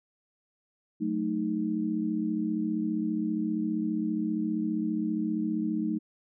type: chord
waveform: sine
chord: D# diminished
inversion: first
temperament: equal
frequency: 185 / 220 / 311.1 Hz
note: F#3 / A3 / D#4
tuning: 0 / 0 / 0 cents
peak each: -34 / -30 / -30 dBFS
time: 1-5.99 s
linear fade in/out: 20 ms
effects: none